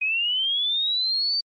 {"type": "linear sweep", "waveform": "sine", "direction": "up", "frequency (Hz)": [2489, 4633], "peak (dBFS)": -21, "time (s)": [0.01, 1.41], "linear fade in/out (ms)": 10, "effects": ["Opus 32 kbps"]}